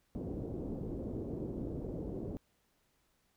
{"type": "low-pass noise", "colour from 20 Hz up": "white", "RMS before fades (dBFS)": -40, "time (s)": [0.15, 2.37], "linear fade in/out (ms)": 0, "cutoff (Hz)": 420, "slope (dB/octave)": 24, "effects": ["pink hiss -75 dBFS RMS until 3.36 s"]}